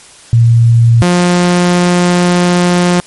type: tone pair in turn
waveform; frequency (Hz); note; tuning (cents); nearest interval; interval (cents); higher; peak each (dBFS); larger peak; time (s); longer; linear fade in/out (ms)
sine / sawtooth; 116.54 / 177.06; A#2 / F3; 0 / +24; perfect fifth; 724; second; -3; neither; 0.33-1.02 / 1.02-3; second; 0
effects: white hiss -37 dBFS RMS until 3.06 s + MP3 48 kbps